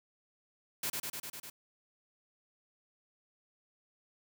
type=noise with echo; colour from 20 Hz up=white; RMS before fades=-35 dBFS; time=0.83-0.9 s; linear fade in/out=5 ms; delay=100 ms; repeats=6; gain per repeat=-2 dB; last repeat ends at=1.5 s; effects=none